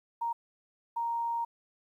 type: tone bursts at uneven times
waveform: sine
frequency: 932.3 Hz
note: A#5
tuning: in tune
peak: -29 dBFS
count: 2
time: 0.21-0.33 / 0.96-1.45 s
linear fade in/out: 10 ms
effects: 11-bit